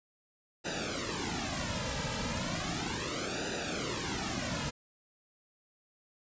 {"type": "noise with flanger", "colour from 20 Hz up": "pink", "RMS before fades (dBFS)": -35, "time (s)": [0.64, 4.71], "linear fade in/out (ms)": 20, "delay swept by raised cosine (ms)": [0.91, 2.81], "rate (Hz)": 0.35, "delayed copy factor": -1, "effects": ["resampled to 16000 Hz"]}